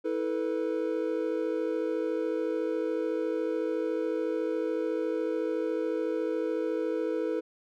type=chord; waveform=triangle; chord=E suspended fourth; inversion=none; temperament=equal with one note detuned; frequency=323.8 / 440 / 493.9 Hz; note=E4 / A4 / B4; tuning=-31 / 0 / 0 cents; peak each=-30 dBFS; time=0.04-7.41 s; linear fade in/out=20 ms; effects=none